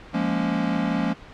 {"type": "chord", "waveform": "square", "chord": "Bb minor seventh", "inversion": "second", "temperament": "equal", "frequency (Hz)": [174.61, 207.7, 233.1, 277.2], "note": ["F3", "Ab3", "Bb3", "Db4"], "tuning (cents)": [0, 0, 0, 0], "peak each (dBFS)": -28, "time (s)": [0.13, 1.14], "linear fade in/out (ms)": 20, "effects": ["pink hiss -44 dBFS RMS until 1.33 s", "low-pass 3000 Hz 12 dB/octave"]}